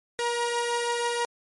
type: tone pair together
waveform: sawtooth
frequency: 476.5 / 946.7 Hz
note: A#4 / A#5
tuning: +38 / +26 cents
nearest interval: octave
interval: 1188 cents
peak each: -23 / -26 dBFS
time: 0.19-1.25 s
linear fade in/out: 0 ms
effects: MP3 48 kbps